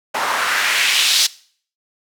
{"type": "noise with band-pass filter sweep", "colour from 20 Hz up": "white", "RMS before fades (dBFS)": -17, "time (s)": [0.14, 1.27], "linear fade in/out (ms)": 10, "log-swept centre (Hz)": [860, 4600], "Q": 1.7, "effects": ["noise-tail reverb RT60 0.5 s tail -20 dB re dry"]}